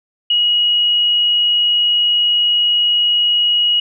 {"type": "tone", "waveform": "sine", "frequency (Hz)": 2900, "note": "F#7", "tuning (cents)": -35, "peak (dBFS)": -11, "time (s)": [0.3, 3.8], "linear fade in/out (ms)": 5, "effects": []}